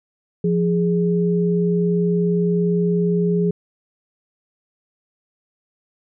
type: tone pair together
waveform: sine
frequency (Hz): 174.01 / 415.3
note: F3 / G#4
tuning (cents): -6 / 0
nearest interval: octave + minor third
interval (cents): 1506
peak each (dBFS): -17 / -20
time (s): 0.44-3.51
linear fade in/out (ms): 5
effects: none